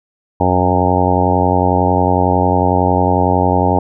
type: harmonic tone with a mistuned harmonic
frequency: 91 Hz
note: F#2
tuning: 28 cents flat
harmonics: 1 / 2 / 3 / 4 / 5 / 6 / 7 / 8 / 9 / 10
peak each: -17 / -20 / -19 / -22 / -21 / -22 / -21 / -22 / -17 / -20 dBFS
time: 0.4-3.79 s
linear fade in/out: 5 ms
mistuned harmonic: 1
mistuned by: -32 cents
effects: none